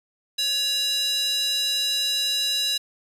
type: tone with high-pass filter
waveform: square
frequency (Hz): 562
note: C#5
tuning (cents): +24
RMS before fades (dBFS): -24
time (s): 0.38-2.78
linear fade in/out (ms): 10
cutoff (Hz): 3700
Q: 4.2
effects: resampled to 32000 Hz + 8-bit